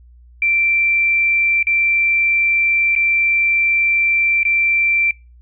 sine tone with dropouts, 2349 Hz, D7, in tune, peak -13 dBFS, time 0.42-5.11 s, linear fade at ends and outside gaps 2 ms, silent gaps 1.628-1.669 / 2.952-2.961 / 4.432-4.451 s, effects noise-tail reverb RT60 0.3 s tail -25 dB re dry + added 60 Hz sine -42 dBFS peak until 5.41 s

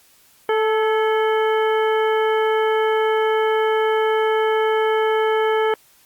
harmonic tone with a mistuned harmonic, 438.1 Hz, A4, 7 cents flat, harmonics 1 / 2 / 3 / 4 / 5 / 7, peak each -17 / -23 / -27 / -29 / -31 / -34 dBFS, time 0.49-5.74 s, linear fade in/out 2 ms, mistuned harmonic 4, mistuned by -51 cents, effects white hiss -54 dBFS RMS until 6.05 s + Opus 48 kbps

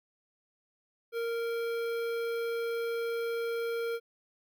square tone with notch filter, 464.1 Hz, A#4, 8 cents flat, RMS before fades -33 dBFS, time 1.12-4 s, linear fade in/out 50 ms, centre 7400 Hz, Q 0.51, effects none

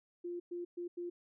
sine tone bursts at uneven times, 349.5 Hz, F4, 1 cent sharp, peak -38 dBFS, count 4, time 0.24-0.4 / 0.51-0.65 / 0.77-0.88 / 0.97-1.1 s, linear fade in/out 10 ms, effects none

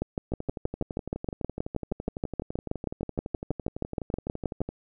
two click trains, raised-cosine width 2 ms, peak -20 / -14 dBFS, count 53 / 30, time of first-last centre 0.32-4.69 / 0.02-4.616 s, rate 11.9 / 6.31 Hz, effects none

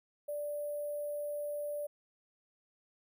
sine tone with sample-and-hold, 587.3 Hz, D5, in tune, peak -35 dBFS, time 0.28-1.87 s, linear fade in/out 10 ms, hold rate 11025 Hz, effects none

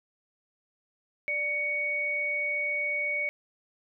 sine tone pair together, 590 / 2233 Hz, D5 / C#7, +8 / +12 cents, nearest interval octave + major seventh, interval 2304 cents, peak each -37 / -27 dBFS, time 1.28-3.29 s, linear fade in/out 0 ms, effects none

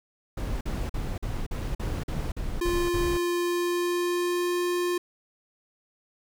brown noise bursts, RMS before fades -30 dBFS, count 10, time 0.37-3.175 s, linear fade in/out 5 ms, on 240 ms, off 45 ms
square tone with pitch glide, 349.2 to 353.3 Hz, F4 to F4, 0 to +20 cents, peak -25 dBFS, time 2.61-4.98 s, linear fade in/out 5 ms, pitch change +20 cents, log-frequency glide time 3.34-4.6 s
effects none

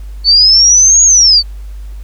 sine linear two-way sweep, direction up then down, 4435 to 6730 to 4435 Hz, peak -3 dBFS, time 0.24-1.43 s, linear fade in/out 50 ms, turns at 1.03 s, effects added 50 Hz sine -23 dBFS peak until 2.03 s + pink hiss -47 dBFS RMS until 2.03 s

